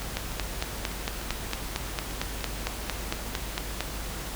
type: two click trains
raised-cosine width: 0.2 ms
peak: -22 / -10 dBFS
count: 9 / 17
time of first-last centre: 0.02-2.408 / 0.17-3.806 s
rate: 3.35 / 4.4 Hz
effects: added 50 Hz sine -37 dBFS peak until 4.35 s + pink hiss -37 dBFS RMS until 4.35 s